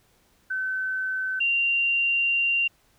sine tone pair in turn, 1526 / 2770 Hz, G6 / F7, -47 / -15 cents, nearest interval minor seventh, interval 1032 cents, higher second, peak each -25 / -20 dBFS, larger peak second, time 0.5-1.4 / 1.4-2.68 s, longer second, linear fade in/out 10 ms, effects pink hiss -63 dBFS RMS until 2.98 s

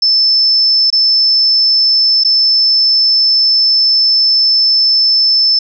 sine tone with dropouts, 5274 Hz, E8, in tune, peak -7 dBFS, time 0.02-5.59 s, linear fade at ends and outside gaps 5 ms, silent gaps 0.903-0.926 / 2.237-2.247 s, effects none

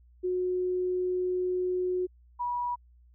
sine tone pair in turn, 364.4 / 971.1 Hz, F#4 / B5, -26 / -29 cents, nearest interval octave + perfect fourth, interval 1697 cents, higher second, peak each -26 / -28 dBFS, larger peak first, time 0.23-2.07 / 2.39-2.76 s, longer first, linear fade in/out 20 ms, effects added 60 Hz sine -55 dBFS peak until 3.14 s

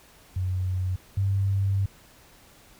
sine tone pair in turn, 92.3 / 98.04 Hz, F#2 / G2, -4 / +1 cents, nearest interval minor second, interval 105 cents, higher second, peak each -24 / -21 dBFS, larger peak second, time 0.36-0.96 / 1.17-1.86 s, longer second, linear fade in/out 5 ms, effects pink hiss -54 dBFS RMS until 2.79 s

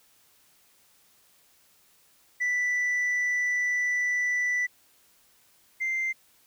sine tone pair in turn, 1975.5 / 2087 Hz, B6 / C7, 0 / -5 cents, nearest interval minor second, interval 95 cents, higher second, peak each -21 / -24 dBFS, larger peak first, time 2.4-4.67 / 5.8-6.13 s, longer first, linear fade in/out 20 ms, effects tanh soft clip ceiling -23 dBFS + white hiss -62 dBFS RMS until 6.46 s

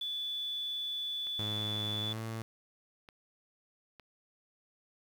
sine tone, 3461 Hz, A7, 29 cents flat, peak -34 dBFS, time 0.01-2.13 s, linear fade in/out 5 ms
click train, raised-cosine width 0.3 ms, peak -35 dBFS, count 4, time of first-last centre 1.27-3.997 s, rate 1.1 Hz
sawtooth tone with pitch glide, 105.6 to 112.53 Hz, G#2 to A2, +29 to +39 cents, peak -33 dBFS, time 1.39-2.42 s, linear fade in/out 0 ms, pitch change +110 cents, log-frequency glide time 2-2.22 s
effects 9-bit

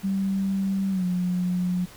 sine tone with pitch glide, 194.1 to 180.06 Hz, G3 to F#3, -17 to -47 cents, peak -22 dBFS, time 0.03-1.86 s, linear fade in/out 20 ms, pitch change -130 cents, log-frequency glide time 0.9-1.05 s, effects pink hiss -47 dBFS RMS until 1.96 s

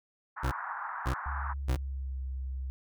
pink band-pass noise, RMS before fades -38 dBFS, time 0.36-1.54 s, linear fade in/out 20 ms, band 860 to 1600 Hz, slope 48 dB/octave
30% pulse tone bursts, 64.3 Hz, C2, 30 cents flat, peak -25 dBFS, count 3, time 0.43-1.765 s, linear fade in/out 10 ms, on 85 ms, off 540 ms
sine tone with pitch glide, 69.3 to 65.6 Hz, C#2 to C2, 0 to +5 cents, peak -33 dBFS, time 1.26-2.7 s, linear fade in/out 0 ms, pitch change -95 cents, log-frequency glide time 1.57-2.2 s
effects none

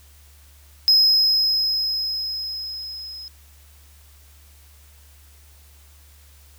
triangle tone with level ramp, 5110 Hz, D#8, 45 cents sharp, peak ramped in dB -10 to -33 dBFS, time 0.88-3.28 s, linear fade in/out 0 ms, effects added 72 Hz sine -48 dBFS peak until 6.58 s + white hiss -54 dBFS RMS until 6.58 s

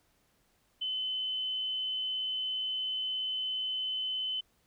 sine tone, 3039 Hz, F#7, 46 cents sharp, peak -31 dBFS, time 0.81-4.41 s, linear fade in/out 10 ms, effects pink hiss -71 dBFS RMS until 4.66 s

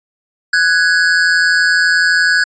square tone pair together, 1489.4 / 1661.2 Hz, F#6 / G#6, +11 / 0 cents, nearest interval major second, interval 189 cents, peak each -13 dBFS, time 0.53-2.44 s, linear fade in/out 5 ms, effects resampled to 16000 Hz

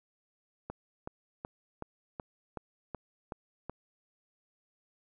click train, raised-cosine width 1 ms, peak -24 dBFS, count 9, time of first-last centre 0.7-3.696 s, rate 2.67 Hz, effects none

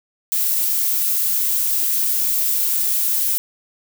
violet noise, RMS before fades -19 dBFS, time 0.32-3.38 s, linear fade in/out 0 ms, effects none

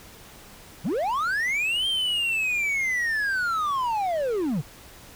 triangle linear two-way sweep, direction up then down, 124.4 to 3189 to 124.4 Hz, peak -21 dBFS, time 0.84-4.62 s, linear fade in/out 20 ms, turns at 1.87 s, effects pink hiss -47 dBFS RMS until 5.15 s

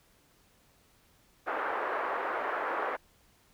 white band-pass noise, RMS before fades -33 dBFS, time 1.46-2.97 s, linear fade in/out 20 ms, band 380 to 1500 Hz, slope 24 dB/octave, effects pink hiss -65 dBFS RMS until 3.53 s

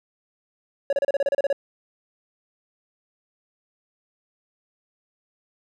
triangle tone bursts, 560 Hz, C#5, 18 cents sharp, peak -16 dBFS, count 11, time 0.9-1.528 s, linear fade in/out 2 ms, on 28 ms, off 32 ms, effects none

